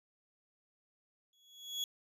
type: tone with exponential growth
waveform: 35% pulse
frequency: 3355 Hz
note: G#7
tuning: 17 cents sharp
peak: -30 dBFS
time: 1.33-1.84 s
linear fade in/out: 1 ms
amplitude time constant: 110 ms
effects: resampled to 32000 Hz